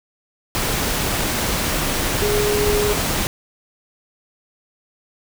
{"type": "tone in noise", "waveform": "sine", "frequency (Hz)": 415.3, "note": "G#4", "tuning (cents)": 0, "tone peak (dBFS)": -18, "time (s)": [2.22, 2.93], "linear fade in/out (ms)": 0, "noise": "pink", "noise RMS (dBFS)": -21, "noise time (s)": [0.55, 3.27], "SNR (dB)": 0, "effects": []}